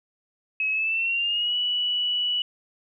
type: tone with pitch glide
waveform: sine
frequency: 2566 to 2948 Hz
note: E7 to F#7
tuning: -47 to -7 cents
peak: -22 dBFS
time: 0.6-2.42 s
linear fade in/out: 2 ms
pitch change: +240 cents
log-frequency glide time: 0.71-1.56 s
effects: none